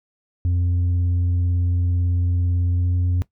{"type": "tone with pitch glide", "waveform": "sine", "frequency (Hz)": [88.2, 89.07], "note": ["F2", "F2"], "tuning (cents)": [18, 35], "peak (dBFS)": -14, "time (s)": [0.45, 3.22], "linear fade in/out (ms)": 0, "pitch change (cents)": 17, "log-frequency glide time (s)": [2.74, 2.92], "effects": ["noise-tail reverb RT60 0.1 s tail -20 dB re dry", "tanh soft clip ceiling -16 dBFS"]}